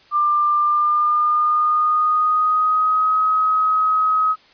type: tone with pitch glide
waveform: sine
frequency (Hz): 1191 to 1269.1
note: D6 to D#6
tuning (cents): +24 to +34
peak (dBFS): -14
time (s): 0.11-4.36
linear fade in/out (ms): 50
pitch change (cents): +110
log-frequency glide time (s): 0.58-3.17
effects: white hiss -51 dBFS RMS until 4.53 s + resampled to 11025 Hz